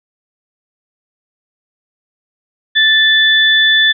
sine tone pair together, 1760 / 3480 Hz, A6 / A7, 0 / -20 cents, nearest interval octave, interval 1180 cents, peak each -10 dBFS, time 2.75-3.93 s, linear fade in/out 20 ms, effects none

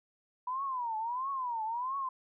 sine tone with vibrato, 981 Hz, B5, 12 cents flat, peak -32 dBFS, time 0.47-2.09 s, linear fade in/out 5 ms, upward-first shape triangle, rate 1.5 Hz, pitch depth 230 cents each way, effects none

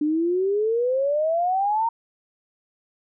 sine exponential sweep, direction up, 293.7 to 932.3 Hz, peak -19 dBFS, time 0.01-1.89 s, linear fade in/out 5 ms, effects none

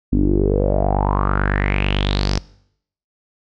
sawtooth tone with low-pass filter sweep, 49 Hz, G1, in tune, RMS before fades -17 dBFS, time 0.12-2.39 s, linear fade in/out 10 ms, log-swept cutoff 260 to 5500 Hz, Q 6.7, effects noise-tail reverb RT60 0.7 s tail -22 dB re dry

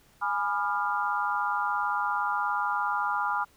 sine chord, G# diminished seventh, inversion none, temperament equal with one note detuned, 830.6 / 987.8 / 1204.2 / 1396.9 Hz, G#5 / B5 / D6 / F6, 0 / 0 / +43 / 0 cents, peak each -31 dBFS, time 0.21-3.45 s, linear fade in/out 20 ms, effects pink hiss -61 dBFS RMS until 3.56 s

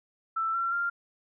sine tone with pitch steps, 1328 / 1359.8 / 1392.4 Hz, E6 / F6 / F6, +12 / -47 / -6 cents, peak -26 dBFS, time 0.36-0.9 s, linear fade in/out 10 ms, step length 180 ms, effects none

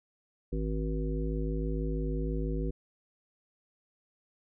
harmonic tone with a mistuned harmonic, 53.1 Hz, G#1, 39 cents sharp, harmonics 1 / 3 / 5 / 7 / 9, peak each -31 / -36 / -38 / -39 / -41 dBFS, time 0.52-2.71 s, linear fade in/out 10 ms, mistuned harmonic 1, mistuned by -32 cents, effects none

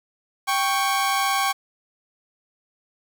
sawtooth tone pair together, 786 / 1108.7 Hz, G5 / C#6, +4 / 0 cents, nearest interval tritone, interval 596 cents, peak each -19 dBFS, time 0.47-1.53 s, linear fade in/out 20 ms, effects 8-bit

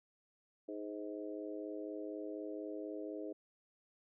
harmonic tone with a mistuned harmonic, 104.1 Hz, G#2, 5 cents sharp, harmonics 3 / 4 / 5 / 6, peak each -44 / -46 / -48 / -50 dBFS, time 0.68-3.33 s, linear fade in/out 10 ms, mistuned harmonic 6, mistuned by +28 cents, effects none

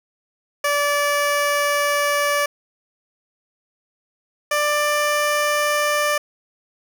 15% pulse tone pair in turn, 579 / 591.5 Hz, D5 / D5, -25 / +12 cents, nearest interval unison, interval 37 cents, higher second, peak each -11 dBFS, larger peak neither, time 0.64-2.46 / 4.51-6.18 s, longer first, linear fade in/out 5 ms, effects none

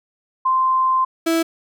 sine / 35% pulse tone pair in turn, 1042 / 328.9 Hz, C6 / E4, -7 / -4 cents, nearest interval octave + minor sixth, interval 1997 cents, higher first, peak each -14 dBFS, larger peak neither, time 0.45-1.05 / 1.26-1.43 s, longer first, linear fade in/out 10 ms, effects none

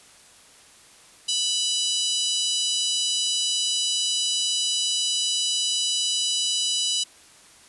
harmonic tone, 987.8 Hz, B5, in tune, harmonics 3 / 4 / 5 / 6 / 7 / 8 / 9 / 10, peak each -26 / -28 / -30 / -32 / -33 / -34 / -35 / -36 dBFS, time 1.28-7.04 s, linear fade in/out 10 ms, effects white hiss -51 dBFS RMS until 7.68 s + resampled to 24000 Hz

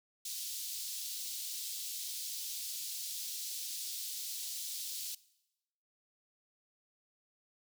pink high-pass noise, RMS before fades -41 dBFS, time 0.25-5.15 s, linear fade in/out 5 ms, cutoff 3800 Hz, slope 24 dB/octave, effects noise-tail reverb RT60 0.9 s tail -20 dB re dry

